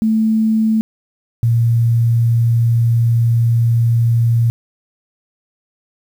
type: tone pair in turn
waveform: sine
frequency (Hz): 220 / 116.54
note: A3 / A#2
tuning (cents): 0 / 0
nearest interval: major seventh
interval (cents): 1100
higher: first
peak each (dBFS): -11 / -10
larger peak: second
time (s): 0.02-0.81 / 1.43-4.5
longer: second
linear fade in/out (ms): 0
effects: 7-bit